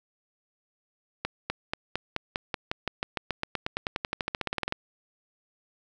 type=accelerating click train; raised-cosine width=0.3 ms; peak=-12 dBFS; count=30; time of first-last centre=1.25-4.724 s; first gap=250 ms; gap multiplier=0.94; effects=none